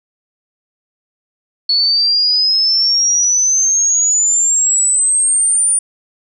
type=exponential sweep; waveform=sine; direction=up; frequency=4393 to 9397 Hz; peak=-10 dBFS; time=1.69-5.79 s; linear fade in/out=5 ms; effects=none